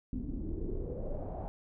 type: noise with low-pass filter sweep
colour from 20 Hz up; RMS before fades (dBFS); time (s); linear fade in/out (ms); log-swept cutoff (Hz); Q
brown; -37; 0.13-1.48; 0; 240 to 780; 4.8
effects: none